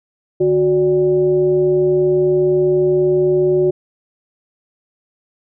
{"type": "tone with frequency modulation", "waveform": "sine", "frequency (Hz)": 367.5, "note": "F#4", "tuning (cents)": -12, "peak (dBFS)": -11, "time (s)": [0.4, 3.71], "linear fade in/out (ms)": 10, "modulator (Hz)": 217, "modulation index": 0.51, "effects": []}